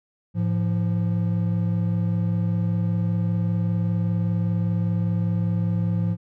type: tone pair together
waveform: triangle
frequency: 107.51 / 172.6 Hz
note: A2 / F3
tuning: -40 / -20 cents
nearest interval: minor sixth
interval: 820 cents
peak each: -21 dBFS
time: 0.34-6.17 s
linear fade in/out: 50 ms
effects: none